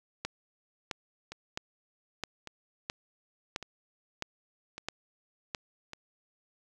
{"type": "two click trains", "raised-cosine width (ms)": 0.2, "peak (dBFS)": [-24, -16], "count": [5, 9], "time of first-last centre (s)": [[1.32, 5.934], [0.25, 5.548]], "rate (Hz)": [0.867, 1.51], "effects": []}